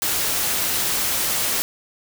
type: noise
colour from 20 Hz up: white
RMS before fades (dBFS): -22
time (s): 0.02-1.62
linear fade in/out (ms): 0
effects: none